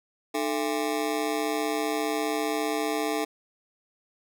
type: ring-modulated tone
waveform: 25% pulse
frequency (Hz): 370.9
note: F#4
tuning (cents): +4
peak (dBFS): -19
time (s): 0.34-3.25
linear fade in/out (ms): 10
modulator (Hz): 67.5
effects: none